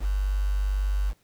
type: tone with quantisation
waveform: sine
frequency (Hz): 49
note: G1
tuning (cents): 0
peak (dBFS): -22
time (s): 0-1.14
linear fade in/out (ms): 50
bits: 7
effects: pink hiss -66 dBFS RMS until 1.23 s